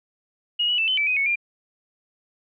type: tone with pitch steps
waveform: sine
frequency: 2883 / 2936 / 2652 / 3046 / 2315 / 2506 / 2212 / 2394 Hz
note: F#7 / F#7 / E7 / F#7 / D7 / D#7 / C#7 / D7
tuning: -46 / -14 / +10 / +50 / -25 / +12 / -4 / +33 cents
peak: -19 dBFS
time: 0.59-1.358 s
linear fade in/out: 10 ms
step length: 96 ms
effects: none